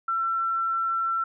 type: tone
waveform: sine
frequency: 1347 Hz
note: E6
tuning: 37 cents sharp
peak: -23 dBFS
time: 0.08-1.24 s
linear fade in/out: 5 ms
effects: none